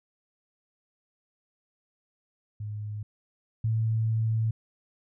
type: tone pair in turn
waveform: sine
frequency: 105.3 / 111.56 Hz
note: G#2 / A2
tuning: +24 / +24 cents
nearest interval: minor second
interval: 100 cents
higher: second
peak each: -32 / -23 dBFS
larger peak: second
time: 2.6-3.03 / 3.64-4.51 s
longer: second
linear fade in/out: 5 ms
effects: none